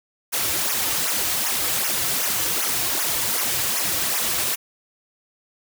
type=noise with flanger; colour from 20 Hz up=white; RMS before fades=-23 dBFS; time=0.32-4.56 s; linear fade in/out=20 ms; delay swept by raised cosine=0.23 to 5.03 ms; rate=2.6 Hz; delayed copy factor=-1; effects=none